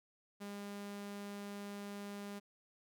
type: tone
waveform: sawtooth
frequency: 202.5 Hz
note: G#3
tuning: 43 cents flat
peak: -40 dBFS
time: 0.4-2.4 s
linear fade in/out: 20 ms
effects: none